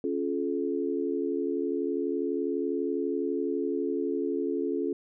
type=chord; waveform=sine; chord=Db augmented; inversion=none; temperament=equal with one note detuned; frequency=277.2 / 349.2 / 429.5 Hz; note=Db4 / F4 / A4; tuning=0 / 0 / -42 cents; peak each=-31 / -31 / -31 dBFS; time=0.04-4.93 s; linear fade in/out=2 ms; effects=none